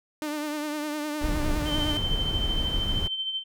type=tone with vibrato; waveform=sawtooth; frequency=299.7 Hz; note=D4; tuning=35 cents sharp; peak=-25 dBFS; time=0.22-1.97 s; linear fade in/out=0 ms; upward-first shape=triangle; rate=9.8 Hz; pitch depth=51 cents each way
type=noise; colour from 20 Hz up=brown; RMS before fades=-28 dBFS; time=1.21-3.08 s; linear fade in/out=10 ms
type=tone with tremolo; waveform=sine; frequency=3100 Hz; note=G7; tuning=20 cents flat; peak=-25 dBFS; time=1.65-3.44 s; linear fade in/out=50 ms; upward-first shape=triangle; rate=13 Hz; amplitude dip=60%
effects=none